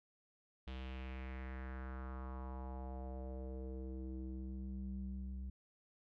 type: tone with low-pass filter sweep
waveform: square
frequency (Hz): 64.9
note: C2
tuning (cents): -13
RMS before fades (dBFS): -45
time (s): 0.67-5.5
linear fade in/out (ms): 5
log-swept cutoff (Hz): 3300 to 140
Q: 3
effects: none